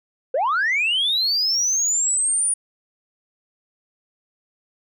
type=linear sweep; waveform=sine; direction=up; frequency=474.8 to 9600 Hz; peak=-16 dBFS; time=0.34-2.54 s; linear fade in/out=5 ms; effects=tanh soft clip ceiling -15 dBFS